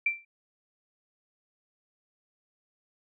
sine tone with exponential decay, 2349 Hz, D7, in tune, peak -20 dBFS, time 0.06-0.25 s, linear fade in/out 5 ms, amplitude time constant 40 ms, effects none

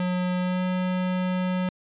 square tone with pitch glide, 181.1 to 183.2 Hz, F#3 to F#3, -37 to -17 cents, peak -24 dBFS, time 0-1.69 s, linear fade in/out 2 ms, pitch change +20 cents, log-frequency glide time 0.39-0.63 s, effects resampled to 8000 Hz

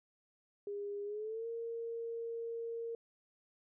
sine tone with pitch glide, 406.7 to 461.8 Hz, G#4 to A#4, -36 to -16 cents, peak -38 dBFS, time 0.67-2.95 s, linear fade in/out 2 ms, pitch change +220 cents, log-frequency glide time 1.04-1.47 s, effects none

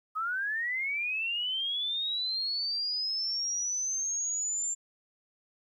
sine linear sweep, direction up, 1244.5 to 7330 Hz, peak -29 dBFS, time 0.15-4.75 s, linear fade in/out 20 ms, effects 11-bit

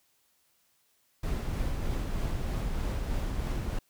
brown noise with tremolo, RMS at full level -30 dBFS, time 1.23-3.79 s, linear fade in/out 5 ms, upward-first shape sine, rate 3.2 Hz, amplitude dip 25%, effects white hiss -70 dBFS RMS until 3.89 s

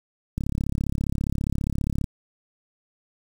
click train, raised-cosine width 5 ms, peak -13 dBFS, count 59, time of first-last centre 0.38-2.042 s, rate 34.9 Hz, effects 7-bit

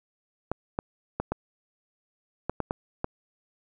clicks, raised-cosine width 1 ms, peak -13 dBFS, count 8, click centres 0.516 / 0.789 / 1.2 / 1.32 / 2.496 / 2.603 / 2.709 / 3.044 s, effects none

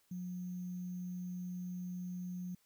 sine tone with sample-and-hold, 180 Hz, F#3, 47 cents flat, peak -39 dBFS, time 0.11-2.55 s, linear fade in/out 5 ms, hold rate 6300 Hz, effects white hiss -73 dBFS RMS until 2.65 s

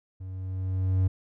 triangle tone with level ramp, 93.7 Hz, F#2, 22 cents sharp, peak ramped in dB -34 to -17 dBFS, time 0.2-1.08 s, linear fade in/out 10 ms, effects none

